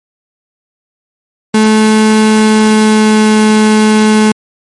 35% pulse tone with pitch glide, 216.8 to 215.1 Hz, A3 to A3, -25 to -39 cents, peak -3 dBFS, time 1.54-4.32 s, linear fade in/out 5 ms, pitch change -14 cents, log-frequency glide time 2.17-3.38 s, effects MP3 48 kbps

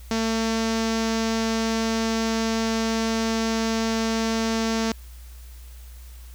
sawtooth tone with low-pass filter, 224.8 Hz, A3, 37 cents sharp, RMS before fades -24 dBFS, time 0.11-4.92 s, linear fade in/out 2 ms, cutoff 5900 Hz, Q 2.3, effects added 60 Hz sine -39 dBFS peak until 6.34 s + white hiss -52 dBFS RMS until 6.34 s

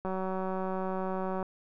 click train, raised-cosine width 1 ms, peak -21 dBFS, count 260, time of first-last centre 0.05-1.428 s, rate 188 Hz, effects none

